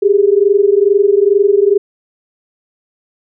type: tone pair together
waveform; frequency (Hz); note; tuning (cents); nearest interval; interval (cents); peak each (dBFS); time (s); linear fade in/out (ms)
sine; 392 / 414.3; G4 / G#4; 0 / -4; minor second; 96; -10; 0.02-1.78; 10
effects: none